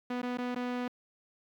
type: tone with dropouts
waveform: sawtooth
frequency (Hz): 246.9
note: B3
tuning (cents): 0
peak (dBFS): -28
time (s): 0.1-0.88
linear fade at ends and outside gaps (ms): 5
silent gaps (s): 0.218-0.229 / 0.374-0.384 / 0.548-0.559
effects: low-pass 3000 Hz 12 dB/octave + 11-bit